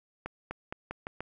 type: accelerating click train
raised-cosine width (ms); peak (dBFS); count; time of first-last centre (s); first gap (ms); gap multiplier
0.5; -21; 6; 0.26-1.206; 250; 0.86
effects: none